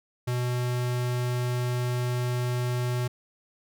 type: tone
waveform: square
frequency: 123.47 Hz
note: B2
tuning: in tune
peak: -26 dBFS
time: 0.27-3.08 s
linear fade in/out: 10 ms
effects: none